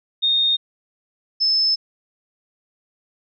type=tone pair in turn; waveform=sine; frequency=3686 / 5241 Hz; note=A#7 / E8; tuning=-20 / -11 cents; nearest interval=tritone; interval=609 cents; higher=second; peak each=-15 dBFS; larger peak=neither; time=0.22-0.57 / 1.4-1.76 s; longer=second; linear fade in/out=20 ms; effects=none